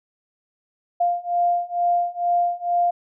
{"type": "beating tone pair", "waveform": "sine", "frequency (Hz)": [698.5, 700.7], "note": ["F5", "F5"], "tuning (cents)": [0, 6], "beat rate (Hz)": 2.2, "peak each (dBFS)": [-22, -21], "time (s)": [1, 2.91], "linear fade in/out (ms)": 10, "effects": []}